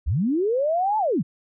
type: linear two-way sweep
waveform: sine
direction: up then down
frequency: 50.8 to 884 to 114.4 Hz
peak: -19 dBFS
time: 0.06-1.23 s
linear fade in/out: 20 ms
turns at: 0.98 s
effects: none